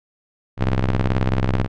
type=ring-modulated tone; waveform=sawtooth; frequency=64.6 Hz; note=C2; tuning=21 cents flat; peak=-10 dBFS; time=0.57-1.68 s; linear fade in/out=50 ms; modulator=41.5 Hz; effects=low-pass 3000 Hz 12 dB/octave